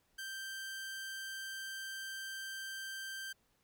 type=tone; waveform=sawtooth; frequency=1568 Hz; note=G6; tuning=in tune; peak=-38 dBFS; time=0.18-3.33 s; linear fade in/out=10 ms; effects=pink hiss -75 dBFS RMS until 3.63 s